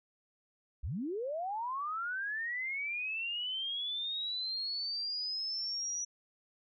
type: linear sweep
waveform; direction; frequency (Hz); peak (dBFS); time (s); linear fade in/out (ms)
sine; up; 44.77 to 5870; -34; 0.83-6.05; 10
effects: none